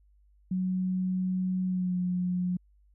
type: tone with pitch glide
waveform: sine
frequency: 185 to 180.05 Hz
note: F#3 to F#3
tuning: 0 to -47 cents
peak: -26 dBFS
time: 0.51-2.57 s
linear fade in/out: 5 ms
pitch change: -47 cents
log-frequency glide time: 1.66-1.98 s
effects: added 50 Hz sine -59 dBFS peak until 2.94 s